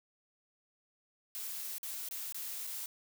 blue noise with dropouts, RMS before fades -41 dBFS, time 1.35-2.86 s, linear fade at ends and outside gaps 0 ms, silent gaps 1.782-1.831 / 2.087-2.111 / 2.324-2.345 / 2.668-2.673 s, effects none

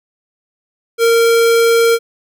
square tone, 461.9 Hz, A#4, 16 cents flat, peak -9 dBFS, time 0.98-1.99 s, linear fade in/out 50 ms, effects none

